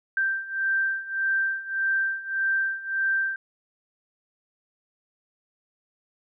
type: beating tone pair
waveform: sine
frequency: 1568 / 1569.7 Hz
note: G6 / G6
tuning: 0 / +2 cents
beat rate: 1.7 Hz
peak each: -28 / -25 dBFS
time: 0.17-3.36 s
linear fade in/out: 2 ms
effects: none